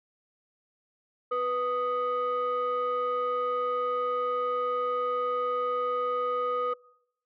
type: tone pair together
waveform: sine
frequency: 493.3 / 1244.3 Hz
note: B4 / D#6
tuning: -2 / 0 cents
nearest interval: octave + major third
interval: 1602 cents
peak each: -27 dBFS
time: 1.31-6.74 s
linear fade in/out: 10 ms
effects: noise-tail reverb RT60 0.8 s tail -25 dB re dry + tanh soft clip ceiling -22 dBFS